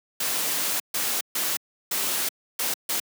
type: noise bursts at uneven times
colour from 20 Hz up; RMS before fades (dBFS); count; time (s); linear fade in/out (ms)
white; -26; 6; 0.2-0.8 / 0.94-1.21 / 1.35-1.57 / 1.91-2.29 / 2.59-2.74 / 2.89-3; 5
effects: high-pass 200 Hz 12 dB/octave